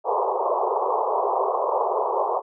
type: band-pass noise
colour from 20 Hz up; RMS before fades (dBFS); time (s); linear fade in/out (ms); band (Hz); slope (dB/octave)
white; -23; 0.04-2.42; 50; 380 to 1100; 96
effects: none